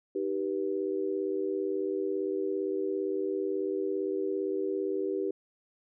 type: chord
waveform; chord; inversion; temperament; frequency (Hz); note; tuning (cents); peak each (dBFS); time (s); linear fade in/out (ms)
sine; Eb augmented; none; just; 311.1 / 388.9 / 486.1; Eb4 / G4 / B4; 0 / -14 / -28; -35 / -30 / -36; 0.15-5.31; 5
effects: none